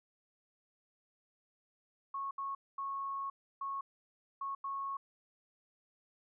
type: tone bursts at uneven times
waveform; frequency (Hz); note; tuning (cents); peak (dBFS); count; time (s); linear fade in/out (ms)
sine; 1099; C#6; -15; -36; 6; 2.14-2.31 / 2.38-2.55 / 2.78-3.3 / 3.61-3.81 / 4.41-4.55 / 4.64-4.97; 5
effects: none